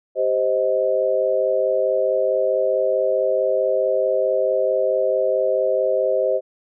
sine chord, C minor, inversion second, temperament just, 392.4 / 523.3 / 627.9 Hz, G4 / C5 / Eb5, +2 / 0 / +16 cents, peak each -24 / -19 / -21 dBFS, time 0.15-6.41 s, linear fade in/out 50 ms, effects none

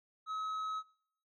sine tone with tanh clipping, 1281 Hz, E6, 50 cents flat, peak -37 dBFS, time 0.26-0.83 s, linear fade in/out 50 ms, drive 6 dB, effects noise-tail reverb RT60 0.6 s tail -22 dB re dry

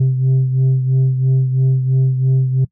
sine beating tone pair, 130.81 / 133.81 Hz, C3 / C3, 0 / +39 cents, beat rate 3 Hz, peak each -10 / -17 dBFS, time 0-2.65 s, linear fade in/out 10 ms, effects noise-tail reverb RT60 0.1 s tail -21 dB re dry + tanh soft clip ceiling -9 dBFS

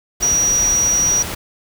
sine tone in noise, 5780 Hz, F#8, 41 cents flat, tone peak -13 dBFS, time 0.22-1.23 s, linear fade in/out 10 ms, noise pink, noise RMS -26 dBFS, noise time 0.2-1.35 s, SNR +10 dB, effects none

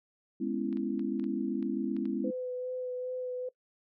sine chord, C# minor seventh, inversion second, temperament just, 207.9 / 249.5 / 277.2 / 332.6 Hz, G#3 / B3 / C#4 / E4, +2 / +18 / 0 / +16 cents, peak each -35 dBFS, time 0.4-2.31 s, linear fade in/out 10 ms
clicks, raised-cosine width 0.3 ms, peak -37 dBFS, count 8, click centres 0.728 / 0.771 / 0.994 / 1.197 / 1.241 / 1.627 / 1.966 / 2.055 s
sine tone with vibrato, 504 Hz, B4, 35 cents sharp, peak -33 dBFS, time 2.24-3.49 s, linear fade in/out 5 ms, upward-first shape sine, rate 2.5 Hz, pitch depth 14 cents each way
effects noise-tail reverb RT60 0.1 s tail -20 dB re dry

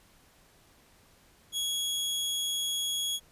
sawtooth tone, 3334 Hz, G#7, 6 cents sharp, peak -26 dBFS, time 1.52-3.2 s, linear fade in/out 50 ms, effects pink hiss -61 dBFS RMS until 3.31 s + resampled to 32000 Hz

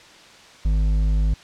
sine tone with hard clipping, 51.91 Hz, G#1, in tune, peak -18 dBFS, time 0.65-1.34 s, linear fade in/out 5 ms, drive 7 dB, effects white hiss -46 dBFS RMS until 1.43 s + low-pass 5000 Hz 12 dB/octave

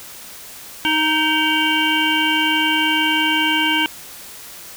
harmonic tone with a mistuned harmonic, 311.1 Hz, D#4, in tune, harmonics 1 / 3 / 5 / 7 / 9 / 10, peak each -22 / -22 / -22 / -22 / -22 / -22 dBFS, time 0.85-3.86 s, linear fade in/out 0 ms, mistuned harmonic 7, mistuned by +75 cents, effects white hiss -37 dBFS RMS until 4.76 s

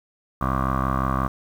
15% pulse tone with low-pass filter, 65.7 Hz, C2, 8 cents sharp, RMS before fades -23 dBFS, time 0.41-1.28 s, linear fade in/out 5 ms, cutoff 1200 Hz, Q 8, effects 8-bit

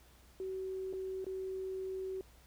sine tone with dropouts, 378.6 Hz, F#4, 40 cents sharp, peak -37 dBFS, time 0.4-2.21 s, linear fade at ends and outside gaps 1 ms, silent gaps 0.928-0.935 / 1.244-1.266 s, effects added 61 Hz sine -61 dBFS peak until 2.46 s + pink hiss -64 dBFS RMS until 2.46 s

